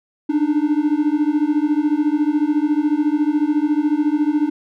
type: beating tone pair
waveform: triangle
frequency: 292.2 / 306.2 Hz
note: D4 / D#4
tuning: -9 / -28 cents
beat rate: 14 Hz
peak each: -16 dBFS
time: 0.29-4.5 s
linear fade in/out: 10 ms
effects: none